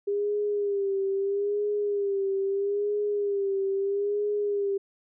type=tone with vibrato; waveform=sine; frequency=401.9 Hz; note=G4; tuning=43 cents sharp; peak=-24 dBFS; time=0.07-4.78 s; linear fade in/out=10 ms; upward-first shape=sine; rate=0.77 Hz; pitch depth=55 cents each way; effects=none